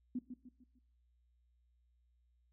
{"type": "tone with echo", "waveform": "sine", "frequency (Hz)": 249.2, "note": "B3", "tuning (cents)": 16, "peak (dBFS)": -35, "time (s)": [0.15, 0.19], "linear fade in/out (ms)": 5, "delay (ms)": 150, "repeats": 4, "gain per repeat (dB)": -8, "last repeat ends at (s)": 0.79, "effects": ["noise-tail reverb RT60 0.6 s tail -18 dB re dry", "added 60 Hz sine -70 dBFS peak until 2.52 s"]}